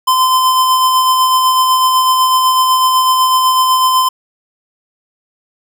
square tone with tremolo, 1030 Hz, C6, 28 cents flat, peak -8 dBFS, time 0.07-4.09 s, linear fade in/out 10 ms, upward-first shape sine, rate 8 Hz, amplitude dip 30%, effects none

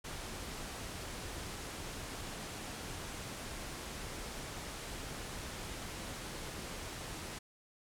pink low-pass noise, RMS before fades -44 dBFS, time 0.04-7.39 s, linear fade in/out 10 ms, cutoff 11000 Hz, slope 24 dB/octave, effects none

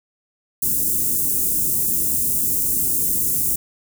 white band-stop noise, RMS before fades -20 dBFS, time 0.62-3.56 s, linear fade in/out 5 ms, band 350 to 7900 Hz, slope 24 dB/octave, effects none

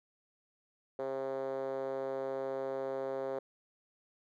5% pulse tone with band-pass filter, 134.1 Hz, C3, 43 cents sharp, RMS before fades -37 dBFS, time 0.99-3.39 s, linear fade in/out 2 ms, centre 480 Hz, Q 4.4, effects none

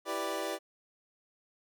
25% pulse chord, E minor seventh, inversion none, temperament equal, 329.6 / 392 / 493.9 / 587.3 Hz, E4 / G4 / B4 / D5, 0 / 0 / 0 / 0 cents, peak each -36 / -35 / -37 / -33 dBFS, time 0.05-0.59 s, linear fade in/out 50 ms, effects none

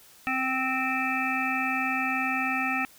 harmonic tone with a mistuned harmonic, 261.6 Hz, C4, in tune, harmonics 1 / 3 / 5 / 7 / 9 / 10, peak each -32 / -32 / -32 / -32 / -32 / -32 dBFS, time 0.27-2.85 s, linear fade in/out 0 ms, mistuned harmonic 3, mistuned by -18 cents, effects white hiss -54 dBFS RMS until 2.98 s

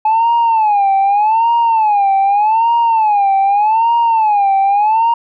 sine tone with vibrato, 855 Hz, A5, 50 cents flat, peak -7 dBFS, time 0.05-5.14 s, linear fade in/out 5 ms, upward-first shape sine, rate 0.83 Hz, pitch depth 160 cents each way, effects tanh soft clip ceiling -7 dBFS

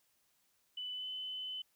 sine tone with pitch glide, 2991 to 3026 Hz, F#7 to F#7, +18 to +38 cents, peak -39 dBFS, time 0.77-1.62 s, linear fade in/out 5 ms, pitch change +20 cents, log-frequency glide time 0.92-1.07 s, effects white hiss -75 dBFS RMS until 1.75 s

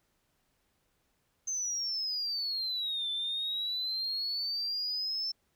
sine exponential two-way sweep, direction down then up, 6290 to 3514 to 5340 Hz, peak -30 dBFS, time 1.47-5.32 s, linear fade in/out 10 ms, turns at 3.1 s, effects tanh soft clip ceiling -27 dBFS + pink hiss -75 dBFS RMS until 5.55 s

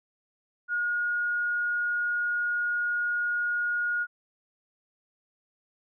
sine tone, 1437 Hz, F6, 49 cents sharp, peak -25 dBFS, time 0.68-4.07 s, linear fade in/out 50 ms, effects none

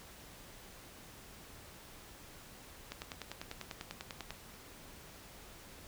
click train, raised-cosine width 0.2 ms, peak -24 dBFS, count 15, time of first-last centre 2.92-4.306 s, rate 10.1 Hz, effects pink hiss -54 dBFS RMS until 5.87 s

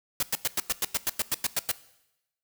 white noise bursts, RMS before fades -26 dBFS, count 13, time 0.2-1.716 s, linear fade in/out 2 ms, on 28 ms, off 96 ms, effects noise-tail reverb RT60 0.9 s tail -18 dB re dry

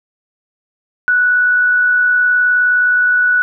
sine tone with amplitude modulation, 1476 Hz, F#6, 5 cents flat, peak -8 dBFS, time 1.08-3.42 s, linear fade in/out 0 ms, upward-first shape sine, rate 59.3 Hz, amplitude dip 25%, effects none

